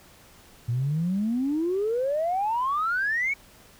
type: exponential sweep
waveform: sine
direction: up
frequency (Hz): 114.1 to 2271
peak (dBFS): -22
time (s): 0.68-3.34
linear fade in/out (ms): 10
effects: tanh soft clip ceiling -18 dBFS + pink hiss -53 dBFS RMS until 3.79 s